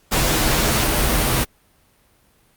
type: noise with comb filter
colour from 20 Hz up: pink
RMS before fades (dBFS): -18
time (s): 0.11-1.45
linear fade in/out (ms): 20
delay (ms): 11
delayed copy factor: -0.55
effects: pink hiss -58 dBFS RMS until 2.56 s + Opus 48 kbps